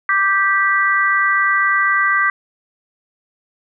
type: chord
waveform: sine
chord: G major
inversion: second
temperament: just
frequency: 1176 / 1568 / 1960 Hz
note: D6 / G6 / B6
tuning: +2 / 0 / -14 cents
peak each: -17 dBFS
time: 0.09-2.3 s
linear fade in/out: 2 ms
effects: none